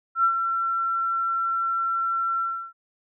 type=tone with ADSR envelope; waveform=sine; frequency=1353 Hz; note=E6; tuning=45 cents sharp; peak=-15 dBFS; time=0.15-2.73 s; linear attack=90 ms; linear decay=80 ms; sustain=-7 dB; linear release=330 ms; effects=none